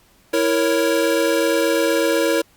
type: chord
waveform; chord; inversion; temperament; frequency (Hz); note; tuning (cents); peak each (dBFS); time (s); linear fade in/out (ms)
square; A# diminished; second; equal; 329.6 / 466.2 / 554.4; E4 / A#4 / C#5; 0 / 0 / 0; -21; 0.33-2.42; 10
effects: pink hiss -55 dBFS RMS until 2.56 s + Opus 48 kbps